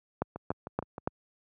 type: two click trains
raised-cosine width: 1 ms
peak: -14 / -24 dBFS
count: 4 / 5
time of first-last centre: 0.22-1.075 / 0.36-0.981 s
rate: 3.51 / 6.44 Hz
effects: high-pass 80 Hz 12 dB/octave